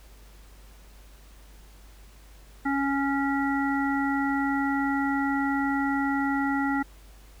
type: harmonic tone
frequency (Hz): 277.2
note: C#4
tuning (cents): 0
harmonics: 1 / 3 / 5 / 7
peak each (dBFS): -25 / -30 / -32 / -33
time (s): 2.65-6.83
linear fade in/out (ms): 10
effects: added 50 Hz sine -48 dBFS peak until 7.4 s + pink hiss -56 dBFS RMS until 7.4 s